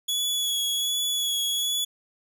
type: tone with vibrato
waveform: sawtooth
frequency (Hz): 3380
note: G#7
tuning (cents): +30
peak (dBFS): -21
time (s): 0.08-1.85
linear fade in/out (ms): 10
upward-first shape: sine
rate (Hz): 1.3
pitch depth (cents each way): 19
effects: none